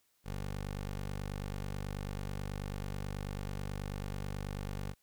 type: tone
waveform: 15% pulse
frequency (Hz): 49.21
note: G1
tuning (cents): +7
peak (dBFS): -31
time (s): 0.24-4.95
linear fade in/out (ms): 50
effects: white hiss -74 dBFS RMS until 5.02 s